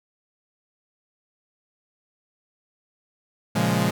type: chord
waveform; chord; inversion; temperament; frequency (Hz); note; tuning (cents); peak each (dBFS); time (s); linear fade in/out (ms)
sawtooth; Bb minor seventh; none; equal; 116.54 / 138.59 / 174.61 / 207.7; Bb2 / Db3 / F3 / Ab3; 0 / 0 / 0 / 0; -22 / -23 / -20 / -20; 3.55-3.91; 10
effects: none